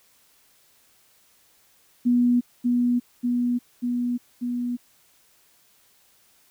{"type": "tone with echo", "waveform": "sine", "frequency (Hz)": 243.5, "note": "B3", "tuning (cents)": -24, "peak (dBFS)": -16, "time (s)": [2.05, 2.41], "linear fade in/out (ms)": 20, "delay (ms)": 590, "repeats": 4, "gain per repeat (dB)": -2, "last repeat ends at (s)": 4.77, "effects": ["white hiss -60 dBFS RMS until 6.5 s"]}